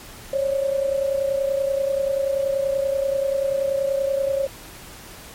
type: tone pair together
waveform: sine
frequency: 544 / 574.4 Hz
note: C#5 / D5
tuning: -33 / -39 cents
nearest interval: minor second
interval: 94 cents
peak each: -20 / -26 dBFS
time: 0.33-4.47 s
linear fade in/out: 5 ms
effects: pink hiss -41 dBFS RMS until 5.34 s + MP3 64 kbps